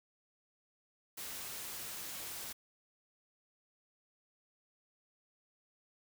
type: noise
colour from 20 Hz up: white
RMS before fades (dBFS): -44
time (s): 1.17-2.53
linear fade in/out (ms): 10
effects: none